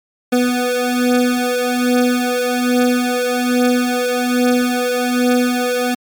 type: beating tone pair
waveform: 25% pulse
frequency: 246.9 / 248.1 Hz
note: B3 / B3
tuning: 0 / +8 cents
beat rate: 1.2 Hz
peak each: -12 / -14 dBFS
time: 0.32-5.95 s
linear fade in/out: 10 ms
effects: MP3 96 kbps